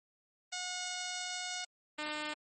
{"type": "tone pair in turn", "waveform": "5% pulse", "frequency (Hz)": [726, 302.1], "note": ["F#5", "D4"], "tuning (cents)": [-33, 49], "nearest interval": "octave + minor third", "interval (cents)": 1518, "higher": "first", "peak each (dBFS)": -25, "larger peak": "neither", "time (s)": [[0.52, 1.65], [1.98, 2.34]], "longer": "first", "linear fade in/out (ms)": 10, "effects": ["MP3 32 kbps"]}